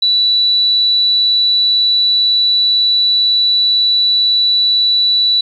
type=tone; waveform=sine; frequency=3951 Hz; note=B7; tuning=in tune; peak=-9 dBFS; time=0.02-5.41 s; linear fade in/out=5 ms; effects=8-bit